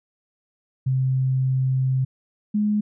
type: tone pair in turn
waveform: sine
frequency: 131 / 209.6 Hz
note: C3 / G#3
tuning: +2 / +16 cents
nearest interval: minor sixth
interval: 814 cents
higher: second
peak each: -18 dBFS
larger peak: neither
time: 0.86-2.05 / 2.54-2.81 s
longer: first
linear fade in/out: 10 ms
effects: none